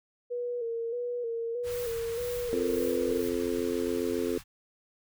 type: tone with vibrato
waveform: sine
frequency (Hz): 473.2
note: A#4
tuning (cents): +26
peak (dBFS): -30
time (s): 0.3-3.22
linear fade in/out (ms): 20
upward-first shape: square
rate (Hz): 1.6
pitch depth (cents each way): 44
type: band-stop noise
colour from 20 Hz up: pink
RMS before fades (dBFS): -44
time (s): 1.63-4.44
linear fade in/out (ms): 50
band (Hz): 160 to 970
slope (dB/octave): 24
type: noise with tremolo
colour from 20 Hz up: violet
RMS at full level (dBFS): -43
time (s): 1.7-3.29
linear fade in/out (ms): 5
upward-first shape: sine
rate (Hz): 2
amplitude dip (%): 80
type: harmonic tone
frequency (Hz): 87.31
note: F2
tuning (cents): 0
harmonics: 3 / 4 / 5 / 6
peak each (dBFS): -33 / -32 / -31 / -39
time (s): 2.53-4.38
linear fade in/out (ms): 0
effects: none